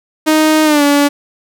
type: tone with pitch glide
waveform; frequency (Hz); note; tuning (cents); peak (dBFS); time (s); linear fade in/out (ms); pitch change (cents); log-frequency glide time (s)
sawtooth; 311.1 to 286.9; D#4 to D4; 0 to -40; -4; 0.26-1.09; 20; -140; 0.64-0.83
effects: none